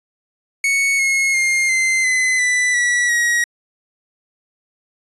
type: tone with pitch steps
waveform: 45% pulse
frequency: 2217 / 2169 / 2122 / 2076 / 2031 / 1986.6 / 1943.4 / 1901.2 Hz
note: C#7 / C#7 / C7 / C7 / B6 / B6 / B6 / A#6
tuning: 0 / -38 / +24 / -14 / +48 / +10 / -28 / +34 cents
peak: -14 dBFS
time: 0.64-3.44 s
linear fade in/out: 2 ms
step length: 350 ms
effects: resampled to 24000 Hz